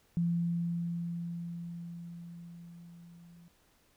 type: tone with level ramp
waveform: sine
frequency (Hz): 170.8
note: F3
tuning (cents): -38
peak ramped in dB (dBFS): -26 to -53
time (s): 0.17-3.48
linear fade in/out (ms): 0
effects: pink hiss -68 dBFS RMS until 3.96 s